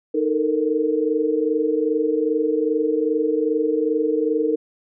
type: tone cluster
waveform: sine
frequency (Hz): 310.4 / 444.7 / 467.2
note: D#4 / A4 / A#4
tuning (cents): -4 / +18 / +4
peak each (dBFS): -22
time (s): 0.14-4.56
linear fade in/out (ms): 10
effects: none